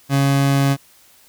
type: tone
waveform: 30% pulse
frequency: 138.59 Hz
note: C#3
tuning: in tune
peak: -11 dBFS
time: 0.09-0.77 s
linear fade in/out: 50 ms
effects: white hiss -51 dBFS RMS until 1.28 s